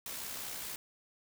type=noise with amplitude modulation; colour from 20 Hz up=white; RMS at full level=-40 dBFS; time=0.06-0.76 s; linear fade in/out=2 ms; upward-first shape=sine; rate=64.5 Hz; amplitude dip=35%; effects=none